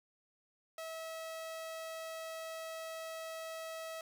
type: tone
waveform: sawtooth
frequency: 647 Hz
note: E5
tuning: 32 cents flat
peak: -38 dBFS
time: 0.78-4.01 s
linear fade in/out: 2 ms
effects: none